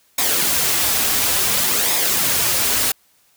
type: noise with flanger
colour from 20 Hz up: white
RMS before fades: -18 dBFS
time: 0.18-2.92 s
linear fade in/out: 5 ms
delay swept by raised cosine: 0.67 to 5.87 ms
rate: 0.57 Hz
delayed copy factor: -0.5
effects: white hiss -58 dBFS RMS until 3.36 s